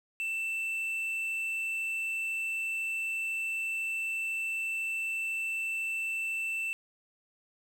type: tone with quantisation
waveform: triangle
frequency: 2666 Hz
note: E7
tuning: 19 cents sharp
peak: -29 dBFS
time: 0.2-6.73 s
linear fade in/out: 0 ms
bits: 9
effects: none